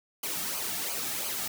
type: noise with flanger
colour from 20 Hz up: white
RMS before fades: -33 dBFS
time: 0.23-1.48 s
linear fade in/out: 5 ms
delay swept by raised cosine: 0.54 to 2.04 ms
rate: 2.9 Hz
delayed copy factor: -0.65
effects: none